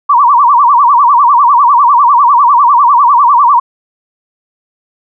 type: tone with vibrato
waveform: sine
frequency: 1046.5 Hz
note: C6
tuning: in tune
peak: -3 dBFS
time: 0.09-3.6 s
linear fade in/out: 10 ms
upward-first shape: sine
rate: 10 Hz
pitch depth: 210 cents each way
effects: none